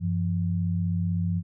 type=tone pair together; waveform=sine; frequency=95.4 / 171.41 Hz; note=G2 / F3; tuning=-47 / -32 cents; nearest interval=minor seventh; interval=1015 cents; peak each=-26 / -26 dBFS; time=0-1.43 s; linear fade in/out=50 ms; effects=none